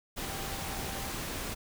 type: tone in noise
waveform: sine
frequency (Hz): 784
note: G5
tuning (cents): 0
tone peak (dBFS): -45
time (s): 0.21-1.12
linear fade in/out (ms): 20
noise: pink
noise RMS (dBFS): -37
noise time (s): 0.16-1.55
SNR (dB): -11
effects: none